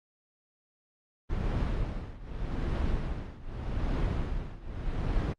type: noise with tremolo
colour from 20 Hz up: brown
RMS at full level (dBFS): -27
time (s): 1.29-5.34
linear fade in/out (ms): 20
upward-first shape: triangle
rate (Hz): 0.83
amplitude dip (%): 90
effects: low-pass 4000 Hz 12 dB/octave + Opus 32 kbps